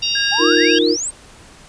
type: harmonic tone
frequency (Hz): 932.3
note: A#5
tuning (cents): 0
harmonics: 3 / 4 / 5 / 6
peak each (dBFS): -21 / -22 / -23 / -24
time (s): 0.02-0.79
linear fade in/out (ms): 10
type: tone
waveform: triangle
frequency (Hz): 1629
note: G#6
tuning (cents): -34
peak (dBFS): -18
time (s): 0.15-0.79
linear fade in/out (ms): 5
type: exponential sweep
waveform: sine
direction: up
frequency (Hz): 757 to 8800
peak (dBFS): -20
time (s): 0.31-1.11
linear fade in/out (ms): 20
type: chord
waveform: sine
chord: Eb suspended second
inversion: none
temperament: equal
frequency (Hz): 311.1 / 349.2 / 466.2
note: Eb4 / F4 / Bb4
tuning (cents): 0 / 0 / 0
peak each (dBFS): -17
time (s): 0.38-0.97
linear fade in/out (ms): 50
effects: pink hiss -43 dBFS RMS until 1.68 s + resampled to 22050 Hz